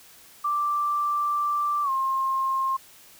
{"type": "tone with pitch glide", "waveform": "sine", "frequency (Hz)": [1174.7, 1064.8], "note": ["D6", "C6"], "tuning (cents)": [0, 30], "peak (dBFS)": -22, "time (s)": [0.44, 2.77], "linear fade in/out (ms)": 10, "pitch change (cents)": -170, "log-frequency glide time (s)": [1.83, 1.9], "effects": ["white hiss -51 dBFS RMS until 3.19 s"]}